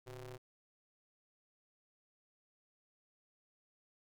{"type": "ring-modulated tone", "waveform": "sawtooth", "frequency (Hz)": 130.81, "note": "C3", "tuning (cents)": 0, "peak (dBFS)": -40, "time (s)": [0.06, 0.38], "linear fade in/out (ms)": 20, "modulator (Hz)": 245, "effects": []}